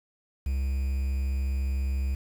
triangle tone with quantisation, 67.1 Hz, C2, 44 cents sharp, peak -23 dBFS, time 0.46-2.15 s, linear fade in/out 5 ms, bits 8, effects none

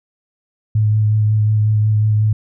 sine tone with vibrato, 107.1 Hz, A2, 46 cents flat, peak -11 dBFS, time 0.75-2.33 s, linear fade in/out 5 ms, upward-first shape sine, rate 5.5 Hz, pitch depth 17 cents each way, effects none

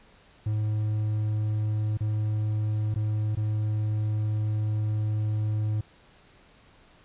triangle tone with dropouts, 107 Hz, A2, 48 cents flat, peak -22 dBFS, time 0.46-5.81 s, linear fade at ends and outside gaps 5 ms, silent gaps 1.973-2.006 / 2.943-2.958 / 3.352-3.37 s, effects pink hiss -57 dBFS RMS until 7.04 s + resampled to 8000 Hz

